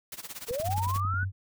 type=noise with tremolo; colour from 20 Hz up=white; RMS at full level=-38 dBFS; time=0.12-1 s; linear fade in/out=2 ms; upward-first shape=sine; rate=17 Hz; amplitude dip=90%
type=linear sweep; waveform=sine; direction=up; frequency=440 to 1519 Hz; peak=-29 dBFS; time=0.48-1.25 s; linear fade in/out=20 ms
type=click train; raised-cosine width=5 ms; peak=-29 dBFS; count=9; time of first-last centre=0.51-1.231 s; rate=11.1 Hz
type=tone with vibrato; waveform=sine; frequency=95.1 Hz; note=F#2; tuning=48 cents sharp; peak=-28 dBFS; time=0.63-1.32 s; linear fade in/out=50 ms; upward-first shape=square; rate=3.2 Hz; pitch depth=23 cents each way
effects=none